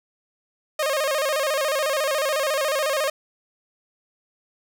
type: tone with vibrato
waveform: sawtooth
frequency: 578 Hz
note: D5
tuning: 28 cents flat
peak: -17 dBFS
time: 0.79-3.1 s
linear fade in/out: 5 ms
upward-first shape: square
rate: 14 Hz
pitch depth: 110 cents each way
effects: none